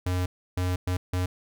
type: tone bursts at uneven times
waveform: square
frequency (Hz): 90.6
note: F#2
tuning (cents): -36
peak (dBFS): -25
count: 4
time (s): 0.06-0.26 / 0.57-0.76 / 0.87-0.97 / 1.13-1.26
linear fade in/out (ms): 5
effects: none